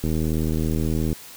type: click train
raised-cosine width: 3 ms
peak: -12 dBFS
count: 87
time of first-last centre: 0.04-1.129 s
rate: 79 Hz
effects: white hiss -42 dBFS RMS until 1.36 s